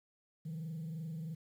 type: tone with frequency modulation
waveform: sine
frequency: 160.7 Hz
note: E3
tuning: 44 cents flat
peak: -37 dBFS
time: 0.45-1.35 s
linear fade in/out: 10 ms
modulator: 23 Hz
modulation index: 0.47
effects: tanh soft clip ceiling -37 dBFS + 11-bit